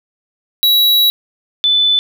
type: tone pair in turn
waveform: square / sine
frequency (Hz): 3900 / 3503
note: B7 / A7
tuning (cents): -23 / -8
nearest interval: major second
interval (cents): 185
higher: first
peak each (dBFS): -9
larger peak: neither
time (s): 0.63-1.1 / 1.64-1.99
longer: first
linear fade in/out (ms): 0
effects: none